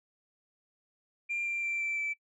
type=tone with pitch steps; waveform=sine; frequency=2385 / 2369 / 2352 / 2336 / 2320 Hz; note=D7 / D7 / D7 / D7 / D7; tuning=+26 / +14 / +2 / -10 / -22 cents; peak=-29 dBFS; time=1.29-2.14 s; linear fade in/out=20 ms; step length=170 ms; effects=noise-tail reverb RT60 0.1 s tail -23 dB re dry + tanh soft clip ceiling -27 dBFS